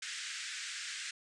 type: band-pass noise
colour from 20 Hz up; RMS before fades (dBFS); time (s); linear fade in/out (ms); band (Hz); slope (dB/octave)
pink; -42; 0.02-1.11; 5; 1500 to 8500; 48
effects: resampled to 24000 Hz